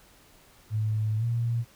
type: tone with pitch glide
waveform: sine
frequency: 108.2 to 117.31 Hz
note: A2 to A#2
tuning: -29 to +11 cents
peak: -24 dBFS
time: 0.7-1.65 s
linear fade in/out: 50 ms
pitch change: +140 cents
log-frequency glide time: 1.18-1.24 s
effects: pink hiss -57 dBFS RMS until 1.75 s